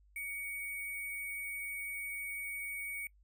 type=tone with sample-and-hold; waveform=sine; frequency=2244 Hz; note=C#7; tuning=21 cents sharp; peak=-38 dBFS; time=0.16-3.07 s; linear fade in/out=2 ms; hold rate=11025 Hz; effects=noise-tail reverb RT60 0.1 s tail -22 dB re dry + added 50 Hz sine -62 dBFS peak until 3.23 s